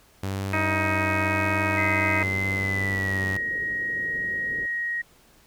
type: tone with vibrato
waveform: sawtooth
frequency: 96.8 Hz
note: G2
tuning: 21 cents flat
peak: -23 dBFS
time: 0.23-3.37 s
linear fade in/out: 5 ms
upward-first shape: sine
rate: 0.9 Hz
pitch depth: 14 cents each way
type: harmonic tone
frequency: 315 Hz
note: D#4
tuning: 21 cents sharp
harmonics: 1 / 2 / 3 / 4 / 5 / 6 / 7 / 8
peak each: -31 / -31 / -31 / -31 / -31 / -31 / -31 / -31 dBFS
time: 0.53-2.23 s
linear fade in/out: 2 ms
type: tone with pitch glide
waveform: sine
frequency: 2058 to 1887.2 Hz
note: C7 to A#6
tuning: -29 to +21 cents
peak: -25 dBFS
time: 1.77-5.02 s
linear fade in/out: 10 ms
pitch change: -150 cents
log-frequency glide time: 2.53-3.22 s
type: low-pass noise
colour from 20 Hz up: white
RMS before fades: -42 dBFS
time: 2.21-4.66 s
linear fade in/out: 2 ms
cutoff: 530 Hz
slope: 48 dB/octave
effects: pink hiss -57 dBFS RMS until 5.46 s